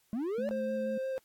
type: linear sweep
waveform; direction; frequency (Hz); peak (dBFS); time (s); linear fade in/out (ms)
triangle; up; 205.1 to 593; -29; 0.13-0.49; 0
type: tone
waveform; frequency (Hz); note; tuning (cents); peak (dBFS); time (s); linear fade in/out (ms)
sine; 217.6; A3; -19; -35; 0.38-0.98; 5
type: tone with vibrato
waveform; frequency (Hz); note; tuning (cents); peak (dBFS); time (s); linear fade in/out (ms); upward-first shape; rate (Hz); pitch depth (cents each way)
triangle; 527; C5; +12; -30; 0.51-1.18; 0; square; 5.7; 8
effects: white hiss -70 dBFS RMS until 1.24 s + AAC 64 kbps